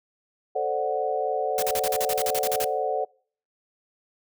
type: chord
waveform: sine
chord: D dominant seventh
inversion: second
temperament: equal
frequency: 440 / 523.3 / 587.3 / 740 Hz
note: A4 / C5 / D5 / F#5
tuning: 0 / 0 / 0 / 0 cents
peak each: -29 / -30 / -30 / -27 dBFS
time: 0.55-3.05 s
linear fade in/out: 10 ms
type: noise bursts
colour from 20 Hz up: white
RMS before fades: -29 dBFS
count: 13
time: 1.58-2.645 s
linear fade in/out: 2 ms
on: 45 ms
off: 40 ms
effects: noise-tail reverb RT60 0.5 s tail -26 dB re dry